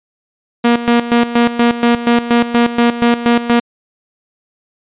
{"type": "tone with tremolo", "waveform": "sawtooth", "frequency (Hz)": 237.1, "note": "A#3", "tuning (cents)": 30, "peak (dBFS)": -4, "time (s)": [0.64, 3.6], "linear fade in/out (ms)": 10, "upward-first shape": "square", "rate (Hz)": 4.2, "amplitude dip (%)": 75, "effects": ["resampled to 8000 Hz"]}